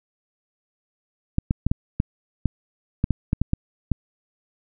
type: clicks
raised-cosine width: 5 ms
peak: -7 dBFS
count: 12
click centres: 1.384 / 1.509 / 1.666 / 1.715 / 2.001 / 2.457 / 3.041 / 3.107 / 3.331 / 3.416 / 3.534 / 3.917 s
effects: none